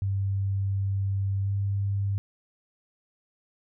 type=tone with pitch glide; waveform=sine; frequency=98 to 99.43 Hz; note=G2 to G2; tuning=0 to +25 cents; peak=-24 dBFS; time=0.02-2.18 s; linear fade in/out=0 ms; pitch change=+25 cents; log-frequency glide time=1.43-1.5 s; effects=none